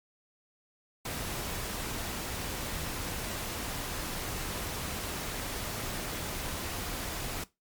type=noise; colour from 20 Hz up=pink; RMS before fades=-36 dBFS; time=1.05-7.44 s; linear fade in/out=5 ms; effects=noise-tail reverb RT60 0.2 s tail -18 dB re dry + MP3 96 kbps